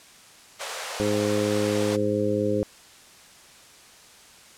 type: high-pass noise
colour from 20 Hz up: pink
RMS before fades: -33 dBFS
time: 0.59-1.97 s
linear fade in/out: 20 ms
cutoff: 470 Hz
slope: 48 dB/octave
type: harmonic tone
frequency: 104.3 Hz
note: G#2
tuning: 8 cents sharp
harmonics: 1 / 2 / 3 / 4 / 5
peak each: -31 / -29 / -28 / -27 / -26 dBFS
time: 1-2.63 s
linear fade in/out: 0 ms
effects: white hiss -50 dBFS RMS until 4.57 s + low-pass 9000 Hz 12 dB/octave